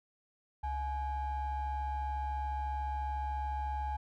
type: ring-modulated tone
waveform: triangle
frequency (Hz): 388.5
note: G4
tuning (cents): -16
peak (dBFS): -28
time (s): 0.63-3.97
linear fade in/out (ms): 10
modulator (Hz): 457
effects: none